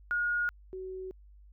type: tone pair in turn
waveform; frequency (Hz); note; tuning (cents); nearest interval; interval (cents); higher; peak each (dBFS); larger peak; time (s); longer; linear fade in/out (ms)
sine; 1436 / 375.1; F6 / F#4; +48 / +24; octave + major seventh; 2324; first; -27 / -37; first; 0.11-0.49 / 0.73-1.11; neither; 0
effects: added 50 Hz sine -52 dBFS peak until 1.52 s